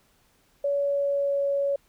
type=tone with pitch glide; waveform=sine; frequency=566 to 560.5 Hz; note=C#5 to C#5; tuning=+36 to +19 cents; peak=-22 dBFS; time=0.64-1.76 s; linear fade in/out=5 ms; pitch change=-17 cents; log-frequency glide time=0.77-1.43 s; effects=pink hiss -64 dBFS RMS until 1.88 s